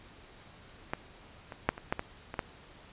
clicks, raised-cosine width 0.5 ms, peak -16 / -26 / -9 / -27 / -13 / -18 / -23 / -15 dBFS, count 8, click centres 0.935 / 1.522 / 1.69 / 1.779 / 1.925 / 1.994 / 2.341 / 2.392 s, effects pink hiss -54 dBFS RMS until 2.92 s + resampled to 8000 Hz

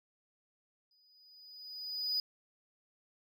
triangle tone with exponential growth, 4959 Hz, D#8, 7 cents flat, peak -28 dBFS, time 0.91-2.2 s, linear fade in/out 2 ms, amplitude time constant 280 ms, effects none

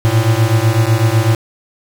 square beating tone pair, 108.3 / 116.3 Hz, A2 / A#2, -27 / -4 cents, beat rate 8 Hz, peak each -14 dBFS, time 0.05-1.35 s, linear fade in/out 0 ms, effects 7-bit

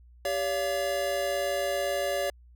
square tone cluster, 393.9 / 569 / 687 Hz, G4 / C#5 / F5, +8 / +45 / -29 cents, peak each -36 / -29 / -34 dBFS, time 0.25-2.3 s, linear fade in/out 2 ms, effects added 60 Hz sine -51 dBFS peak until 2.55 s

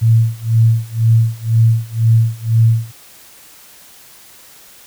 sine tone with tremolo, 113.6 Hz, A#2, 44 cents flat, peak -6 dBFS, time 0.01-2.92 s, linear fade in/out 20 ms, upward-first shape sine, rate 2 Hz, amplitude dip 95%, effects white hiss -42 dBFS RMS until 4.86 s

